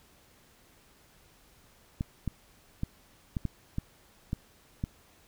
clicks, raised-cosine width 5 ms, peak -18 dBFS, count 8, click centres 2.009 / 2.277 / 2.834 / 3.368 / 3.453 / 3.784 / 4.331 / 4.839 s, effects pink hiss -61 dBFS RMS until 5.27 s

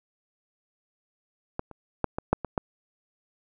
clicks, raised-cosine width 1 ms, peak -15 / -29 / -9 / -15 / -6 / -17 / -11 dBFS, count 7, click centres 1.594 / 1.713 / 2.043 / 2.185 / 2.33 / 2.447 / 2.578 s, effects none

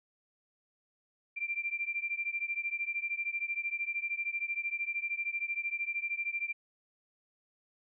sine beating tone pair, 2360 / 2373 Hz, D7 / D7, +8 / +17 cents, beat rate 13 Hz, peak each -35 / -36 dBFS, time 1.36-6.53 s, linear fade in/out 20 ms, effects none

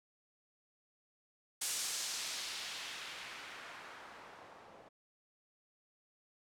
blue noise with low-pass filter sweep, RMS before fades -44 dBFS, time 1.61-4.89 s, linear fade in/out 10 ms, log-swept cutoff 8600 to 650 Hz, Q 0.99, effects none

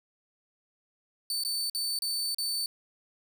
sawtooth tone with dropouts, 4534 Hz, C#8, 38 cents sharp, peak -26 dBFS, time 1.3-2.66 s, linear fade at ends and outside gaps 1 ms, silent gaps 1.436-1.449 / 1.698-1.748 / 1.989-2.021 / 2.346-2.384 s, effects none

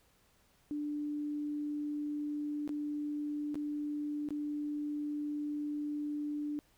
sine tone with dropouts, 295.3 Hz, D4, 10 cents sharp, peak -34 dBFS, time 0.71-6.59 s, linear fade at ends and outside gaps 0 ms, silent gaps 2.677-2.692 / 3.544-3.555 / 4.288-4.306 s, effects pink hiss -69 dBFS RMS until 6.77 s

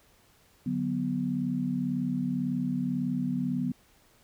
sine chord, B minor, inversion first, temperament equal, 146.83 / 185 / 246.9 Hz, D3 / F#3 / B3, 0 / 0 / 0 cents, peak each -34 / -32 / -29 dBFS, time 0.66-3.72 s, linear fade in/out 5 ms, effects pink hiss -62 dBFS RMS until 4.23 s

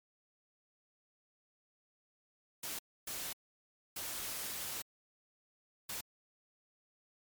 white noise bursts at uneven times, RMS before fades -41 dBFS, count 4, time 2.63-2.79 / 3.07-3.33 / 3.96-4.82 / 5.89-6.01 s, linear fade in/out 5 ms, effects MP3 96 kbps

